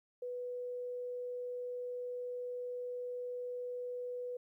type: tone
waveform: sine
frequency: 493.3 Hz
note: B4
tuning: 2 cents flat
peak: -38 dBFS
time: 0.22-4.37 s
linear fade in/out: 5 ms
effects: 13-bit